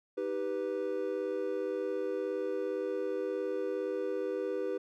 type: chord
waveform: triangle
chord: Eb augmented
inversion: none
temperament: equal with one note detuned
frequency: 314.7 / 392 / 493.9 Hz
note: Eb4 / G4 / B4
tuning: +20 / 0 / 0 cents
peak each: -38 / -33 / -33 dBFS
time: 0.17-4.78 s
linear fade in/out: 10 ms
effects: none